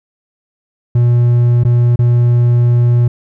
triangle tone with dropouts, 120.4 Hz, B2, 44 cents flat, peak -5 dBFS, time 0.95-3.08 s, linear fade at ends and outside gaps 5 ms, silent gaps 1.636-1.649 / 1.959-1.99 s, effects none

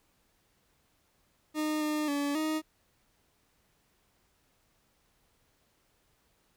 40% pulse tone with pitch steps, 306.6 / 303.4 / 285.9 / 312.1 Hz, D#4 / D#4 / D4 / D#4, -25 / -44 / -46 / +5 cents, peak -28 dBFS, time 1.54-2.62 s, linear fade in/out 50 ms, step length 270 ms, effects pink hiss -71 dBFS RMS until 6.56 s

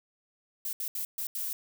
violet noise bursts at uneven times, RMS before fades -34 dBFS, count 5, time 0.65-0.73 / 0.8-0.88 / 0.95-1.05 / 1.18-1.27 / 1.35-1.53 s, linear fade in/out 2 ms, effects none

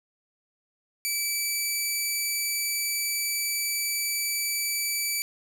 10% pulse tone, 2310 Hz, D7, 29 cents flat, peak -17 dBFS, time 1.05-5.22 s, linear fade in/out 0 ms, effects none

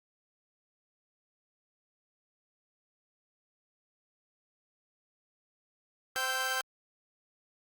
sawtooth tone cluster, 518 / 775 / 1042 / 1325 / 1568 Hz, C5 / G5 / C6 / E6 / G6, -17 / -20 / -7 / +9 / 0 cents, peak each -37 / -35 / -38 / -35 / -29 dBFS, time 6.16-6.61 s, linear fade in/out 0 ms, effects Opus 48 kbps

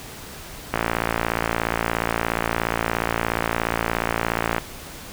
click train, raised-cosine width 0.5 ms, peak -5 dBFS, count 220, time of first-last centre 0.74-4.582 s, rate 57 Hz, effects pink hiss -38 dBFS RMS until 5.12 s

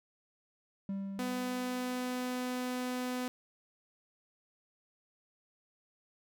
triangle tone with exponential decay, 196 Hz, G3, in tune, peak -31 dBFS, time 0.89-2.83 s, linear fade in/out 2 ms, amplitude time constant 420 ms
sawtooth tone, 250.8 Hz, B3, 27 cents sharp, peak -30 dBFS, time 1.19-3.28 s, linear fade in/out 0 ms
effects none

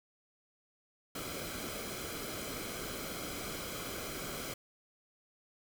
pink noise with comb filter, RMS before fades -41 dBFS, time 1.15-4.54 s, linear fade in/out 5 ms, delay 1.1 ms, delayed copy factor -0.6, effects none

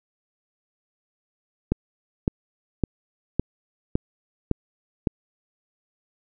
click train, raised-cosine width 3 ms, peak -7 dBFS, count 7, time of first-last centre 1.72-5.072 s, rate 1.79 Hz, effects none

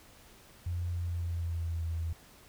sine tone with pitch glide, 87.31 to 82.41 Hz, F2 to E2, 0 to 0 cents, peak -31 dBFS, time 0.66-2.13 s, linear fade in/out 5 ms, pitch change -100 cents, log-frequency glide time 0.93-1.86 s, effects pink hiss -57 dBFS RMS until 2.48 s

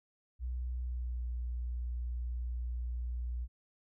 sine tone with pitch glide, 61.74 to 60.3 Hz, B1 to B1, 0 to -41 cents, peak -34 dBFS, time 0.39-3.48 s, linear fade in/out 50 ms, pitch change -41 cents, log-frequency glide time 0.81-1.24 s, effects none

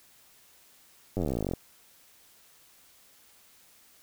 slowing click train, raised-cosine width 2 ms, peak -17 dBFS, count 24, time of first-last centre 1.17-1.536 s, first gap 10 ms, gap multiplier 1.04, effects white hiss -59 dBFS RMS until 4.02 s

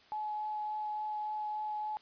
sine tone with vibrato, 850 Hz, G#5, 40 cents sharp, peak -34 dBFS, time 0.12-1.97 s, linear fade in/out 0 ms, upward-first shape triangle, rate 3.5 Hz, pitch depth 10 cents each way, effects white hiss -61 dBFS RMS until 2.01 s + resampled to 11025 Hz

